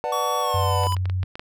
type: chord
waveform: triangle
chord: B minor seventh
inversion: none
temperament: just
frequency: 493.9 / 592.7 / 740.8 / 889 Hz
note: B4 / D5 / F#5 / A5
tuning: 0 / +16 / +2 / +18 cents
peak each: -27 dBFS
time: 0.04-0.87 s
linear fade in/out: 0 ms
type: tone with pitch glide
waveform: square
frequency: 1131 to 996 Hz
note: C#6 to B5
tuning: +34 to +14 cents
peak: -25 dBFS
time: 0.12-0.95 s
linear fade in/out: 5 ms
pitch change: -220 cents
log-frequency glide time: 0.4-0.78 s
type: tone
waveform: sine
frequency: 92.5 Hz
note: F#2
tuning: in tune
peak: -21 dBFS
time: 0.54-1.24 s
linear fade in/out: 5 ms
type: clicks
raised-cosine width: 0.3 ms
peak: -19 dBFS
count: 8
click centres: 0.836 / 0.923 / 0.967 / 1.056 / 1.098 / 1.231 / 1.355 / 1.395 s
effects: none